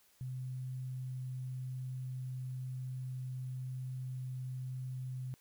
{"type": "tone with sample-and-hold", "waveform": "sine", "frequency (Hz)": 128.5, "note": "C3", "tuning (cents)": -31, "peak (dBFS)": -38, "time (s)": [0.21, 5.34], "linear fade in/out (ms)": 0, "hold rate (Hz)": 11025, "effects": ["white hiss -68 dBFS RMS until 5.4 s"]}